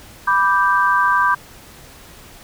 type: chord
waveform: sine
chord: G major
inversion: first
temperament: equal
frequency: 987.8 / 1174.7 / 1568 Hz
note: B5 / D6 / G6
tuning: 0 / 0 / 0 cents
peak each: -17 dBFS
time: 0.27-1.35 s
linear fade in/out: 10 ms
effects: pink hiss -42 dBFS RMS until 2.43 s